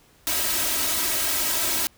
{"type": "noise with comb filter", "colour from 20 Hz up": "white", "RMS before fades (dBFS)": -24, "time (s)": [0.27, 1.87], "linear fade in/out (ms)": 0, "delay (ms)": 3.1, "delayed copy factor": 0.85, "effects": ["pink hiss -57 dBFS RMS until 1.97 s"]}